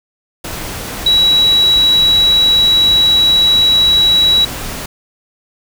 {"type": "tone in noise", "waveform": "sine", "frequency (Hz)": 3900, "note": "B7", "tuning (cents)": -23, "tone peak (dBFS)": -7, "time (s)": [1.06, 4.45], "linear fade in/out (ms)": 5, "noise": "pink", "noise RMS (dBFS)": -24, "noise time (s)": [0.44, 4.86], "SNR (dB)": 14, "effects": []}